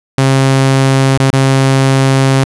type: tone with dropouts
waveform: sawtooth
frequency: 134.3 Hz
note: C3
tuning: 46 cents sharp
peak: -3 dBFS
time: 0.18-2.44 s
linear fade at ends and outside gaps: 2 ms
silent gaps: 1.175-1.2 / 1.304-1.33 s
effects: resampled to 24000 Hz + 7-bit